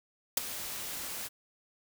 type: noise with ADSR envelope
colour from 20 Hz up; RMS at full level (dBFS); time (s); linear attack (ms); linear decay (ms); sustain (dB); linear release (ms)
white; -23; 0.37-1.29; 5; 11; -16; 29
effects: none